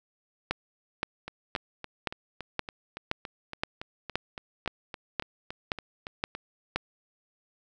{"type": "two click trains", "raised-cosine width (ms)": 0.3, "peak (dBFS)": [-21, -11], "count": [19, 13], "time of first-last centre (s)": [[1.28, 6.35], [0.51, 6.76]], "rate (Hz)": [3.55, 1.92], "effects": []}